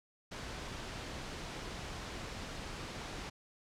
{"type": "noise", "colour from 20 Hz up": "pink", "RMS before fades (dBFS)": -43, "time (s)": [0.31, 3.3], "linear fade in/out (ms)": 10, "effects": ["low-pass 6000 Hz 12 dB/octave"]}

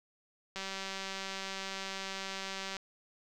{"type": "click train", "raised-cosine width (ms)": 0.2, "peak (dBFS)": -22, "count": 427, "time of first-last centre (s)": [0.56, 2.767], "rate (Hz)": 193, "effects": []}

